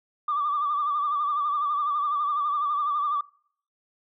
sine tone with vibrato, 1174.7 Hz, D6, in tune, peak -22 dBFS, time 0.28-3.21 s, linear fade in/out 5 ms, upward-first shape sine, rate 12 Hz, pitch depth 62 cents each way, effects noise-tail reverb RT60 0.6 s tail -24 dB re dry + tanh soft clip ceiling -18 dBFS

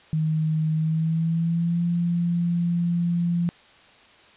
sine tone with pitch glide, 157 to 172.2 Hz, D#3 to F3, +16 to -24 cents, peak -20 dBFS, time 0.13-3.49 s, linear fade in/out 0 ms, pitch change +160 cents, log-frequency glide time 0.74-1.84 s, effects white hiss -52 dBFS RMS until 4.36 s + resampled to 8000 Hz

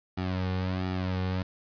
sawtooth tone with flanger, 92.6 Hz, F#2, 2 cents sharp, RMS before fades -30 dBFS, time 0.17-1.43 s, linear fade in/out 10 ms, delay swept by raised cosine 1.9 to 3.1 ms, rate 1.4 Hz, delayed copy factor -0.75, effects resampled to 11025 Hz + 9-bit

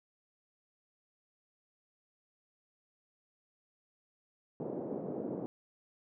white band-pass noise, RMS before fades -39 dBFS, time 4.6-5.46 s, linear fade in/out 0 ms, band 160 to 520 Hz, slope 24 dB/octave, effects none

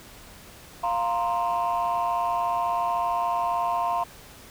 sine chord, F suspended fourth, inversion none, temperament just, 698.5 / 931.3 / 1047.7 Hz, F5 / Bb5 / C6, 0 / -2 / +2 cents, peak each -25 / -26 / -26 dBFS, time 0.83-4.04 s, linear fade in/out 10 ms, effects tanh soft clip ceiling -18 dBFS + pink hiss -47 dBFS RMS until 4.5 s

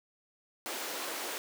pink high-pass noise, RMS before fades -38 dBFS, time 0.66-1.38 s, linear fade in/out 0 ms, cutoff 330 Hz, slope 24 dB/octave, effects none

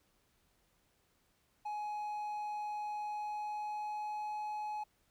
triangle tone with pitch glide, 839 to 845.3 Hz, G#5 to G#5, +17 to +30 cents, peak -35 dBFS, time 1.65-4.84 s, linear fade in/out 10 ms, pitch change +13 cents, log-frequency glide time 3.06-4.38 s, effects pink hiss -74 dBFS RMS until 5.1 s

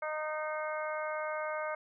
harmonic tone, 307.8 Hz, D#4, 19 cents flat, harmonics 2 / 3 / 4 / 5 / 6 / 7, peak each -36 / -42 / -40 / -42 / -54 / -44 dBFS, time 0.02-1.75 s, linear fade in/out 5 ms, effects none

